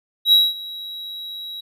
triangle tone with ADSR envelope, 3868 Hz, B7, 37 cents flat, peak -7 dBFS, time 0.25-1.61 s, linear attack 74 ms, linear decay 210 ms, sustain -21 dB, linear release 12 ms, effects none

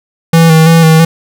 square tone with vibrato, 162.5 Hz, E3, 24 cents flat, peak -3 dBFS, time 0.33-1.05 s, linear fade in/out 5 ms, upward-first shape square, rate 3 Hz, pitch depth 27 cents each way, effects none

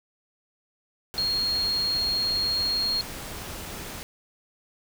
sine tone in noise, 4265 Hz, C8, 32 cents sharp, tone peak -23 dBFS, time 1.18-3.01 s, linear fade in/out 0 ms, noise pink, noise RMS -37 dBFS, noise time 1.14-4.03 s, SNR +11 dB, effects none

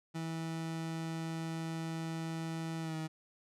30% pulse tone with pitch glide, 163 to 158.45 Hz, E3 to D#3, -19 to +32 cents, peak -34 dBFS, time 0.14-3.08 s, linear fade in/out 20 ms, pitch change -49 cents, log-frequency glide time 2.81-2.96 s, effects low-pass 10000 Hz 12 dB/octave

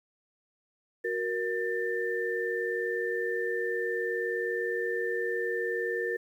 sine tone cluster, 369.1 / 468.5 / 1786 Hz, F#4 / A#4 / A6, -4 / +9 / +25 cents, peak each -34 / -31 / -33 dBFS, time 1.04-6.17 s, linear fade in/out 10 ms, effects 10-bit

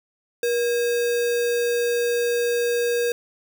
sine tone with sample-and-hold, 476.9 Hz, A#4, 39 cents sharp, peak -19 dBFS, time 0.43-3.12 s, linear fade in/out 2 ms, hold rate 2100 Hz, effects none

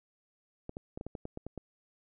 clicks, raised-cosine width 2 ms, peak -26 dBFS, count 10, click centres 0.694 / 0.769 / 0.975 / 1.011 / 1.066 / 1.152 / 1.254 / 1.374 / 1.466 / 1.577 s, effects none

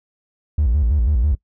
triangle tone with vibrato, 65.5 Hz, C2, 2 cents sharp, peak -11 dBFS, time 0.58-1.35 s, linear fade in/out 5 ms, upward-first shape square, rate 6.1 Hz, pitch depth 230 cents each way, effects noise-tail reverb RT60 0.1 s tail -23 dB re dry + tanh soft clip ceiling -8 dBFS

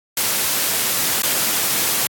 white noise with dropouts, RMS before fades -19 dBFS, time 0.17-2.07 s, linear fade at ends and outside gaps 2 ms, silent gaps 1.221-1.233 s, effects high-pass 100 Hz 12 dB/octave + AAC 64 kbps

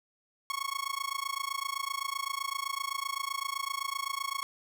sawtooth tone with amplitude modulation, 1100 Hz, C#6, 14 cents flat, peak -25 dBFS, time 0.5-4.43 s, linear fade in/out 0 ms, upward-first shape sine, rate 27.8 Hz, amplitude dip 95%, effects none

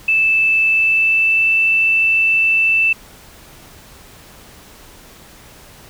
sine tone with pitch glide, 2635 to 2653 Hz, E7 to E7, -1 to +10 cents, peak -11 dBFS, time 0.08-2.93 s, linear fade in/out 5 ms, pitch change +11 cents, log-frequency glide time 0.65-1.6 s, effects pink hiss -42 dBFS RMS until 5.89 s

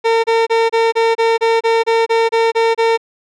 30% pulse tone bursts, 455.4 Hz, A#4, 40 cents flat, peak -8 dBFS, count 13, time 0.04-2.976 s, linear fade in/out 20 ms, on 200 ms, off 28 ms, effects low-pass 4000 Hz 12 dB/octave

